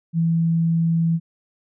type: tone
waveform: sine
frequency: 165.5 Hz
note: E3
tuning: 7 cents sharp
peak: -16 dBFS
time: 0.13-1.2 s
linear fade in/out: 50 ms
effects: none